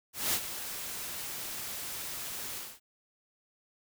white noise with ADSR envelope, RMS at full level -28 dBFS, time 0.13-2.8 s, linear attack 200 ms, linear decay 66 ms, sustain -11 dB, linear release 240 ms, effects none

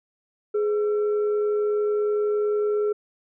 sine tone with frequency modulation, 418.6 Hz, G#4, 14 cents sharp, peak -20 dBFS, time 0.54-2.93 s, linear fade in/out 10 ms, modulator 928 Hz, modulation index 0.24, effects none

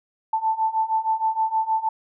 sine beating tone pair, 880 / 886.4 Hz, A5 / A5, 0 / +13 cents, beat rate 6.4 Hz, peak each -24 / -22 dBFS, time 0.33-1.89 s, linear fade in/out 5 ms, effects none

